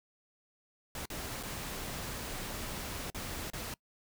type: noise with dropouts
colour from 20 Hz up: pink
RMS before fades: -40 dBFS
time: 0.95-3.74 s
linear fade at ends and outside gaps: 2 ms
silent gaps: 1.056-1.101 / 1.429-1.433 / 3.102-3.146 / 3.502-3.533 s
effects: noise-tail reverb RT60 0.1 s tail -24 dB re dry